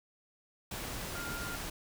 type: tone in noise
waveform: sine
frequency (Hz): 1403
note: F6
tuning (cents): +8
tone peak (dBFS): -41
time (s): 1.15-1.56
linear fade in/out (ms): 5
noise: pink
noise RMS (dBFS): -40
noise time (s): 0.71-1.7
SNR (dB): -4
effects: none